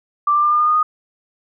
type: tone with pitch steps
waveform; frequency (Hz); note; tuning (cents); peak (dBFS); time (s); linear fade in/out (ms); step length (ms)
sine; 1175 / 1185.2 / 1195.5 / 1205.9 / 1216.4 / 1227 / 1237.7; D6 / D6 / D6 / D6 / D#6 / D#6 / D#6; +1 / +15 / +30 / +45 / -40 / -25 / -9; -12; 0.27-0.83; 5; 80
effects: none